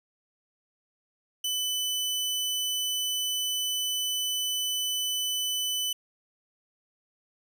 sawtooth tone, 3000 Hz, F#7, 23 cents sharp, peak -24 dBFS, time 1.44-5.93 s, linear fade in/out 5 ms, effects none

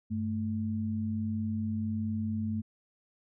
sine tone pair together, 97.51 / 218.9 Hz, G2 / A3, -9 / -9 cents, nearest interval octave + major second, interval 1400 cents, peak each -34 / -31 dBFS, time 0.1-2.62 s, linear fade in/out 20 ms, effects none

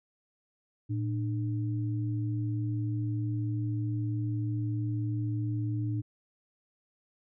sine tone pair together, 112.9 / 300 Hz, A2 / D4, +45 / +37 cents, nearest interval octave + perfect fourth, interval 1692 cents, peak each -29 / -36 dBFS, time 0.89-6.02 s, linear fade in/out 20 ms, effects none

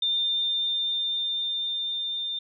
sine tone with level ramp, 3604 Hz, A7, 41 cents sharp, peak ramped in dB -22 to -28 dBFS, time 0.02-2.39 s, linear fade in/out 5 ms, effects none

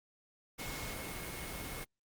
sine tone in noise, 2173 Hz, C#7, 35 cents flat, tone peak -49 dBFS, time 0.58-1.85 s, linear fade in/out 20 ms, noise pink, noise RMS -42 dBFS, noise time 0.58-1.85 s, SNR -10 dB, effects Opus 48 kbps

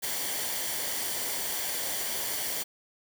white noise with comb filter, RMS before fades -32 dBFS, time 0.02-2.64 s, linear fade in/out 20 ms, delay 0.77 ms, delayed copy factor -0.5, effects none

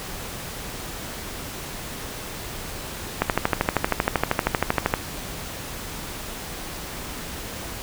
click train, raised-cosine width 0.5 ms, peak -3 dBFS, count 23, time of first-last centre 3.22-4.939 s, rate 12.8 Hz, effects pink hiss -34 dBFS RMS until 7.82 s

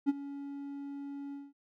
triangle tone with ADSR envelope, 281.2 Hz, C#4, 25 cents sharp, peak -20 dBFS, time 0.06-1.53 s, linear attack 31 ms, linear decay 28 ms, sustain -17 dB, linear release 200 ms, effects none

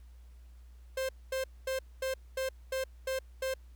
45% pulse tone bursts, 526 Hz, C5, 9 cents sharp, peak -31 dBFS, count 8, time 0.97-3.54 s, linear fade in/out 5 ms, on 120 ms, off 230 ms, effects added 60 Hz sine -50 dBFS peak until 3.75 s + pink hiss -70 dBFS RMS until 3.75 s

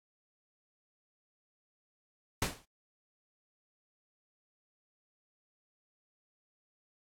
pink noise with exponential decay, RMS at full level -28 dBFS, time 2.42-2.65 s, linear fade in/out 2 ms, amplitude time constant 49 ms, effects low-pass 12000 Hz 12 dB/octave + AAC 64 kbps

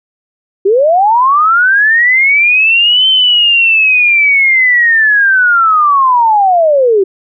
sine linear two-way sweep, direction up then down, 370 to 3100 to 370 Hz, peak -5 dBFS, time 0.65-7.04 s, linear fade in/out 10 ms, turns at 3.08 s, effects none

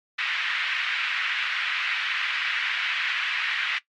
pink band-pass noise, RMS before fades -27 dBFS, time 0.18-3.79 s, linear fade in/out 10 ms, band 1600 to 3000 Hz, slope 24 dB/octave, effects noise-tail reverb RT60 0.1 s tail -17 dB re dry + MP3 64 kbps

